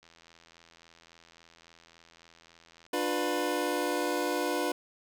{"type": "click train", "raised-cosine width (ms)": 0.2, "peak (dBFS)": -38, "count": 238, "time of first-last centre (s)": [0.03, 2.865], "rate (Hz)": 83.6}
{"type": "chord", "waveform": "25% pulse", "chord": "B diminished", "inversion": "first", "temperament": "just", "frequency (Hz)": [296.3, 355.6, 493.9], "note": ["D4", "F4", "B4"], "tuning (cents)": [15, 31, 0], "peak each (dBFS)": -29, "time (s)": [2.93, 4.72], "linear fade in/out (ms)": 5}
{"effects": []}